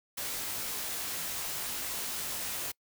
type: noise with comb filter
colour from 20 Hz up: white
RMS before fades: -36 dBFS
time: 0.17-2.72 s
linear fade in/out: 10 ms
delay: 18 ms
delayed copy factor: -0.75
effects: noise-tail reverb RT60 0.1 s tail -26 dB re dry